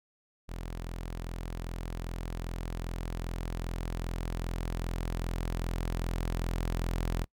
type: tone with level ramp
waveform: sawtooth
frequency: 42.52 Hz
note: F1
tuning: 46 cents flat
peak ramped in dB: -33 to -25 dBFS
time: 0.48-7.25 s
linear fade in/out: 20 ms
effects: noise-tail reverb RT60 0.1 s tail -24 dB re dry